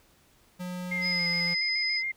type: tone with pitch glide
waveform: square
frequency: 180.2 to 172.46 Hz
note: F#3 to F3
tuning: -45 to -21 cents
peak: -34 dBFS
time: 0.59-1.55 s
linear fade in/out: 20 ms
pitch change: -76 cents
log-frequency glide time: 1.09-1.25 s
type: tone with vibrato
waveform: sine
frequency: 2093 Hz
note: C7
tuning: in tune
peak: -28 dBFS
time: 0.91-2.12 s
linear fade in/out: 10 ms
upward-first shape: square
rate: 7.1 Hz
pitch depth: 19 cents each way
type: tone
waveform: sine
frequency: 5030 Hz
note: D#8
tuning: 18 cents sharp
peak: -28 dBFS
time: 1.01-2.03 s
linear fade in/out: 50 ms
effects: pink hiss -62 dBFS RMS until 2.16 s